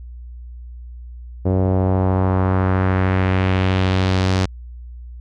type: tone with low-pass filter sweep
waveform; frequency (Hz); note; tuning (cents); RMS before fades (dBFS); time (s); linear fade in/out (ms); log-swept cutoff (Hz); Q
sawtooth; 93.7; F#2; +22; -17; 1.45-4.46; 10; 530 to 5600; 1.5
effects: added 60 Hz sine -32 dBFS peak until 5.2 s